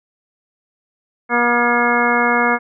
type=harmonic tone with a mistuned harmonic; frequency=240 Hz; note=B3; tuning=49 cents flat; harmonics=1 / 2 / 3 / 4 / 5 / 6 / 7 / 9; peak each=-21 / -21 / -21 / -21 / -21 / -21 / -21 / -21 dBFS; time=1.29-2.59 s; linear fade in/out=50 ms; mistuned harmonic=6; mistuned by=-31 cents; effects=none